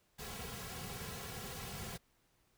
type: noise with comb filter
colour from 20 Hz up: pink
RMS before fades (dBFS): -45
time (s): 0.18-1.98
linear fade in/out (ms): 20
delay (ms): 3.3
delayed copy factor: -0.9
effects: pink hiss -74 dBFS RMS until 2.57 s